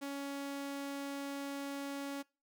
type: tone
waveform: sawtooth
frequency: 279.6 Hz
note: C#4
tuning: 15 cents sharp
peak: -35 dBFS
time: 0.01-2.23 s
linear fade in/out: 20 ms
effects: noise-tail reverb RT60 0.3 s tail -23 dB re dry